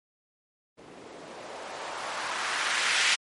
violet noise with low-pass filter sweep, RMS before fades -31 dBFS, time 0.77-3.16 s, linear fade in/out 20 ms, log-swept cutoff 300 to 2400 Hz, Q 1.2, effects MP3 48 kbps

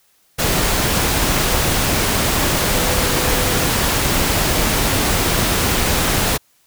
sine tone in noise, 502 Hz, B4, 28 cents sharp, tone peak -27 dBFS, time 2.69-3.69 s, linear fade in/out 20 ms, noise pink, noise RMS -17 dBFS, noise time 0.38-6.38 s, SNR -13 dB, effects white hiss -58 dBFS RMS until 6.66 s

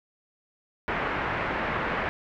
white low-pass noise, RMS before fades -29 dBFS, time 0.88-2.09 s, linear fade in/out 0 ms, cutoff 2000 Hz, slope 24 dB/octave, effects none

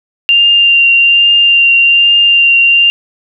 sine tone with vibrato, 2785 Hz, F7, 5 cents flat, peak -4 dBFS, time 0.29-2.9 s, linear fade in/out 0 ms, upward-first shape triangle, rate 1.2 Hz, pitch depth 16 cents each way, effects none

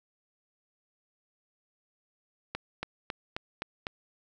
accelerating click train, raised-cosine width 0.3 ms, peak -17 dBFS, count 6, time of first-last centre 2.55-3.868 s, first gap 280 ms, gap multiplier 0.97, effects none

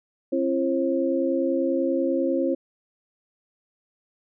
sine tone cluster, 267.8 / 337.9 / 536 Hz, C4 / E4 / C5, +40 / +43 / +42 cents, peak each -25 dBFS, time 0.32-2.55 s, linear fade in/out 10 ms, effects none

